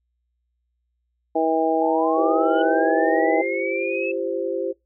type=harmonic tone; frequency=161 Hz; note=E3; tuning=41 cents flat; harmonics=2 / 3 / 4 / 5; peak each=-23 / -23 / -23 / -23 dBFS; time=1.35-3.42 s; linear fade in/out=10 ms
type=linear sweep; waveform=sine; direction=up; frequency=828 to 2630 Hz; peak=-27 dBFS; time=1.81-4.12 s; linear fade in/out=10 ms
type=chord; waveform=sine; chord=F suspended second; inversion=none; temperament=equal with one note detuned; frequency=341.3 / 392 / 523.3 Hz; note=F4 / G4 / C5; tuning=-40 / 0 / 0 cents; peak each=-28 / -27 / -26 dBFS; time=2.16-4.73 s; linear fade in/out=20 ms
type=tone with exponential growth; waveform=sine; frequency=2994 Hz; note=F#7; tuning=20 cents sharp; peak=-31 dBFS; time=2.4-2.62 s; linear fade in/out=5 ms; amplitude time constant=47 ms
effects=noise-tail reverb RT60 0.2 s tail -23 dB re dry + added 60 Hz sine -70 dBFS peak until 4.85 s